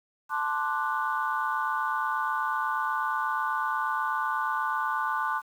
sine chord, D dominant seventh, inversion second, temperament equal, 880 / 1046.5 / 1174.7 / 1480 Hz, A5 / C6 / D6 / F#6, 0 / 0 / 0 / 0 cents, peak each -31 dBFS, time 0.29-5.42 s, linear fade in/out 50 ms, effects tanh soft clip ceiling -16 dBFS + 9-bit

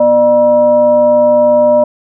sine tone with frequency modulation, 601 Hz, D5, 40 cents sharp, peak -5 dBFS, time 0-1.84 s, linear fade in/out 5 ms, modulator 359 Hz, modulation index 0.49, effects none

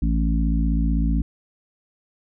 harmonic tone, 55.8 Hz, A1, 25 cents sharp, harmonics 1 / 3 / 4 / 5, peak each -19 / -25 / -27 / -28 dBFS, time 0.02-1.22 s, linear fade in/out 5 ms, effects none

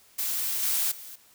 blue noise with level steps, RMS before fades -29 / -26 / -43 dBFS, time 0.18-1.16 s, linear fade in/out 10 ms, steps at 0.62 / 0.91 s, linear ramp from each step 10 ms, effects white hiss -58 dBFS RMS until 1.34 s

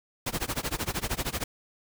pink noise with tremolo, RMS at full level -28 dBFS, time 0.26-1.44 s, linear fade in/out 5 ms, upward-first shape sine, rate 13 Hz, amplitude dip 95%, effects none

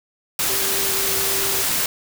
sine tone in noise, 390 Hz, G4, 9 cents flat, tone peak -30 dBFS, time 0.49-1.62 s, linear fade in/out 2 ms, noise white, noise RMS -21 dBFS, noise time 0.39-1.86 s, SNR -12 dB, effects none

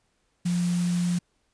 sine tone in noise, 175.8 Hz, F3, 12 cents sharp, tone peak -22 dBFS, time 0.45-1.19 s, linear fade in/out 10 ms, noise white, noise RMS -38 dBFS, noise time 0.45-1.19 s, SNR +13 dB, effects pink hiss -71 dBFS RMS until 1.53 s + resampled to 22050 Hz

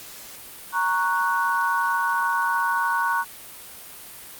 sine chord, F# major, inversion first, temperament equal, 932.3 / 1108.7 / 1480 Hz, A#5 / C#6 / F#6, 0 / 0 / 0 cents, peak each -24 dBFS, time 0.72-3.25 s, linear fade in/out 50 ms, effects white hiss -41 dBFS RMS until 4.39 s + Opus 48 kbps

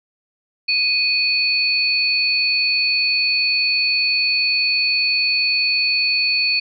sine tone pair together, 2489 / 4435 Hz, D#7 / C#8, 0 / 0 cents, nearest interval minor seventh, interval 1000 cents, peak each -18 dBFS, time 0.68-6.6 s, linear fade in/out 10 ms, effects none

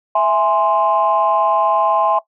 sine chord, E augmented, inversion none, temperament equal, 659.3 / 830.6 / 1046.5 Hz, E5 / G#5 / B#5, 0 / 0 / 0 cents, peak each -16 dBFS, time 0.15-2.19 s, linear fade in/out 5 ms, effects noise-tail reverb RT60 0.1 s tail -17 dB re dry + tanh soft clip ceiling -4 dBFS

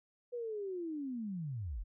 sine linear sweep, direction down, 493.9 to 35.72 Hz, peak -37 dBFS, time 0.32-1.84 s, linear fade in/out 20 ms, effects none

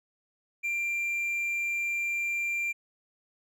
triangle tone, 2374 Hz, D7, 18 cents sharp, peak -26 dBFS, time 0.63-2.73 s, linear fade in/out 20 ms, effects none

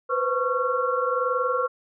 sine tone cluster, 492.8 / 514 / 1106 / 1368 Hz, B4 / C5 / C#6 / F6, -4 / -31 / -4 / -36 cents, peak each -27 dBFS, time 0.09-1.68 s, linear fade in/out 20 ms, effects none

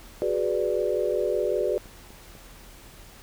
sine chord, G# half-diminished seventh, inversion third, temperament equal, 370 / 415.3 / 493.9 / 587.3 Hz, F#4 / G#4 / B4 / D5, 0 / 0 / 0 / 0 cents, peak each -28 dBFS, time 0.22-1.78 s, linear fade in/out 0 ms
click train, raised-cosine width 2 ms, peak -34 dBFS, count 4, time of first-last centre 1.61-2.353 s, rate 4.04 Hz
effects added 40 Hz sine -49 dBFS peak until 3.22 s + pink hiss -49 dBFS RMS until 3.22 s

